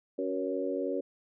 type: harmonic tone with a mistuned harmonic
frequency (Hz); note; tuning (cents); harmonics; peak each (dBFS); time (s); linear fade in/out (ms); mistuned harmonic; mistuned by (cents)
93; F#2; +9; 3 / 4 / 5 / 6; -35 / -35 / -35 / -35; 0.18-1.01; 10; 5; +38
effects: none